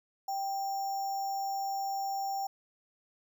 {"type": "tone with sample-and-hold", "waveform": "sine", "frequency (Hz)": 784, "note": "G5", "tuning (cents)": 0, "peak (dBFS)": -31, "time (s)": [0.28, 2.47], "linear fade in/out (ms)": 5, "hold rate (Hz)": 6300, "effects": []}